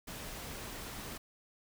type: noise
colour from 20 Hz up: pink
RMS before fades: -44 dBFS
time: 0.07-1.18 s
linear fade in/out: 10 ms
effects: none